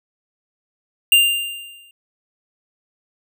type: tone with exponential decay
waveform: square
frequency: 2794 Hz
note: F7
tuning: in tune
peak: -8 dBFS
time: 1.12-1.91 s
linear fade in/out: 2 ms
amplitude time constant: 170 ms
effects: none

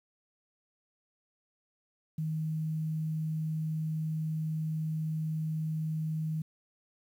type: tone with quantisation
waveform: sine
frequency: 157.3 Hz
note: D#3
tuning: 19 cents sharp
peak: -30 dBFS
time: 2.18-6.42 s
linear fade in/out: 5 ms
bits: 10
effects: none

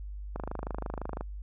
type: click train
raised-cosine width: 1 ms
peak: -21 dBFS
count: 23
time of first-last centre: 0.36-1.209 s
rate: 25.9 Hz
effects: added 50 Hz sine -37 dBFS peak until 1.42 s

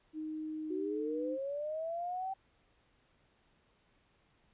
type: tone with pitch glide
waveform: sine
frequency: 311.1 to 305 Hz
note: D#4 to D#4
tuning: 0 to -34 cents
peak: -37 dBFS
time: 0.13-1.38 s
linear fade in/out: 50 ms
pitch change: -34 cents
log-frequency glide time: 0.62-1.14 s
type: linear sweep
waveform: sine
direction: up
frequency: 360 to 777 Hz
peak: -35 dBFS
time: 0.7-2.34 s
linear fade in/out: 10 ms
effects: pink hiss -71 dBFS RMS until 4.53 s + resampled to 8000 Hz

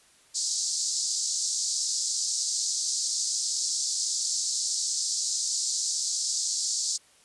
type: band-pass noise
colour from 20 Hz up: white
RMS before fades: -29 dBFS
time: 0.34-6.98 s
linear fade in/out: 20 ms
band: 4400 to 8000 Hz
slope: 48 dB/octave
effects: white hiss -59 dBFS RMS until 7.24 s + resampled to 24000 Hz

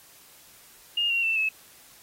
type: tone with pitch steps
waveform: sine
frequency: 2834 / 2752 / 2672 / 2594 Hz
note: F7 / F7 / E7 / E7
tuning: +25 / -26 / +23 / -28 cents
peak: -22 dBFS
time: 0.97-1.49 s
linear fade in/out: 5 ms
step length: 130 ms
effects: white hiss -53 dBFS RMS until 2.02 s + AAC 48 kbps

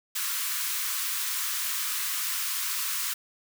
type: high-pass noise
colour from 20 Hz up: white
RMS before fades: -30 dBFS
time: 0.15-3.14 s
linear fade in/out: 10 ms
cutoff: 980 Hz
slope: 96 dB/octave
effects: none

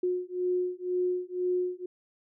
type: beating tone pair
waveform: sine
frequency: 360.7 / 362.7 Hz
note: F#4 / F#4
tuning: -44 / -34 cents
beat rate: 2 Hz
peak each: -30 dBFS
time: 0.03-1.86 s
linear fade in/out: 5 ms
effects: none

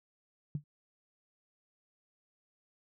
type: tone with exponential decay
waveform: sine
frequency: 146.83 Hz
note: D3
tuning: in tune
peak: -28 dBFS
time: 0.55-0.64 s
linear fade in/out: 2 ms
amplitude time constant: 18 ms
effects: none

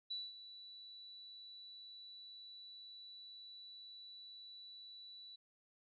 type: tone with ADSR envelope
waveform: sine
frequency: 3951 Hz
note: B7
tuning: in tune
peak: -39 dBFS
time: 0.1-5.36 s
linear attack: 12 ms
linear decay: 210 ms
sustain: -13 dB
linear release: 8 ms
effects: none

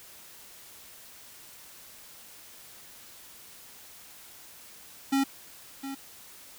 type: tone with echo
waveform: square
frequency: 272.6 Hz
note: C#4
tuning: 29 cents flat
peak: -23 dBFS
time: 5.12-5.24 s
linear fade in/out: 10 ms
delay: 710 ms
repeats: 1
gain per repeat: -12 dB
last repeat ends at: 5.95 s
effects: white hiss -50 dBFS RMS until 6.58 s

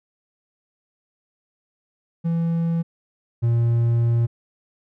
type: tone pair in turn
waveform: triangle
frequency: 166.9 / 117.23 Hz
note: E3 / A#2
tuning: +22 / +10 cents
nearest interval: tritone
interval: 612 cents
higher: first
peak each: -17 / -14 dBFS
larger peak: second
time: 2.24-2.83 / 3.42-4.27 s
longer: second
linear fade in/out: 20 ms
effects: none

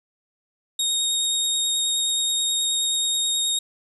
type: tone with vibrato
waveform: 25% pulse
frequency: 3729 Hz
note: A#7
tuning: in tune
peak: -16 dBFS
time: 0.79-3.59 s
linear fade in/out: 5 ms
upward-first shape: sine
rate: 9.4 Hz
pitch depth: 12 cents each way
effects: none

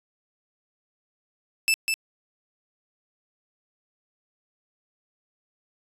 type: tone with echo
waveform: sawtooth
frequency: 2638 Hz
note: E7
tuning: 1 cent sharp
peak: -15 dBFS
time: 1.68-1.74 s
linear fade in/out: 0 ms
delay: 200 ms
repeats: 1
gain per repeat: -4 dB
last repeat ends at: 1.94 s
effects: resampled to 32000 Hz

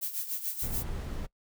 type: noise with tremolo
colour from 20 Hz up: violet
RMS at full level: -32 dBFS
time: 0.01-0.84 s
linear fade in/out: 20 ms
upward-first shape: sine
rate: 6.9 Hz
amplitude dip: 70%
type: noise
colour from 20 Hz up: brown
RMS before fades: -35 dBFS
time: 0.62-1.27 s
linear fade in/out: 20 ms
effects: noise-tail reverb RT60 0.1 s tail -22 dB re dry

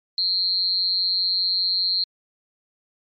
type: tone with amplitude modulation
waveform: sine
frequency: 4200 Hz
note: C8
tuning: 6 cents sharp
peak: -15 dBFS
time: 0.18-2.04 s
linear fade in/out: 2 ms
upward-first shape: sine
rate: 185 Hz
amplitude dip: 90%
effects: MP3 32 kbps

